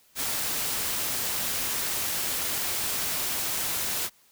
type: noise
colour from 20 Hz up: white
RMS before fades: -29 dBFS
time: 0.15-4.1 s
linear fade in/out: 50 ms
effects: white hiss -61 dBFS RMS until 4.31 s